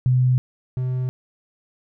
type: tone pair in turn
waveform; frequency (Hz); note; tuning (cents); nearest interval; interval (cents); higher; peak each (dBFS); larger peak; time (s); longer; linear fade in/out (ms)
sine / triangle; 126.9 / 127.51; B2 / C3; +47 / -44; unison; 9; second; -14 / -19; first; 0.06-0.38 / 0.77-1.09; neither; 0
effects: none